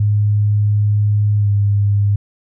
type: tone with pitch glide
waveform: sine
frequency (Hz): 104.1 to 101.66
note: G#2 to G#2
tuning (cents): +5 to -37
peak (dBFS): -11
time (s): 0-2.16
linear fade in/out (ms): 5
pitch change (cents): -42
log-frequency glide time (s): 1.38-1.49
effects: none